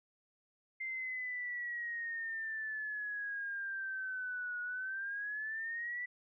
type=exponential two-way sweep; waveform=sine; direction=down then up; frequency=2093 to 1453 to 1978 Hz; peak=-37 dBFS; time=0.8-6.06 s; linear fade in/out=10 ms; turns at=4.61 s; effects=none